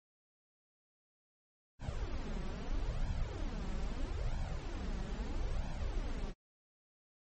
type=noise with flanger; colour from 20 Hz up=brown; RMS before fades=-37 dBFS; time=1.79-6.34 s; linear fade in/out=50 ms; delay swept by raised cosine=1.2 to 5.3 ms; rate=0.77 Hz; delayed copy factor=+0.7; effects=MP3 32 kbps